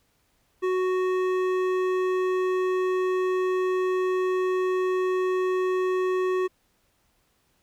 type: tone with hard clipping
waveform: sine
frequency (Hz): 370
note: F#4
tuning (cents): 0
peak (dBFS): -24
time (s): 0.62-6.48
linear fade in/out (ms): 20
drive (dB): 12
effects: pink hiss -68 dBFS RMS until 7.62 s